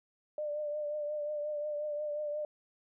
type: tone with vibrato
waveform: sine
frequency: 596 Hz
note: D5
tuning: 25 cents sharp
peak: -33 dBFS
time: 0.38-2.45 s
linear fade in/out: 2 ms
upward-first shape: triangle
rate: 5.6 Hz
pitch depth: 38 cents each way
effects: none